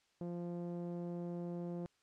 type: tone with low-pass filter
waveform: sawtooth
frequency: 173.7 Hz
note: F3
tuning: 9 cents flat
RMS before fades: -42 dBFS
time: 0.21-1.86 s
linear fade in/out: 0 ms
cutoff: 520 Hz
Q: 1.2
effects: white hiss -75 dBFS RMS until 2.02 s + low-pass 6000 Hz 12 dB/octave